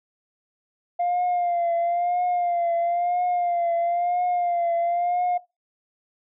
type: tone with vibrato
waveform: sine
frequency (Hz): 699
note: F5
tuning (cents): +1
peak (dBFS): -19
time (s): 0.99-5.38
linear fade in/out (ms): 10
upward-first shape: triangle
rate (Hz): 1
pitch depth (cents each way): 52
effects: noise-tail reverb RT60 0.2 s tail -17 dB re dry + tanh soft clip ceiling -18 dBFS